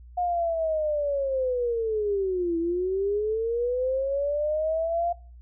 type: linear two-way sweep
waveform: sine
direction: down then up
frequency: 720 to 329.9 to 698 Hz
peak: -23 dBFS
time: 0.17-5.13 s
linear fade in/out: 10 ms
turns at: 2.58 s
effects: noise-tail reverb RT60 0.4 s tail -20 dB re dry + added 60 Hz sine -44 dBFS peak until 5.41 s